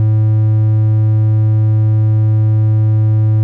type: tone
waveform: triangle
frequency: 108.4 Hz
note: A2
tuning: 25 cents flat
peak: -6 dBFS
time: 0-3.43 s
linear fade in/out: 0 ms
effects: none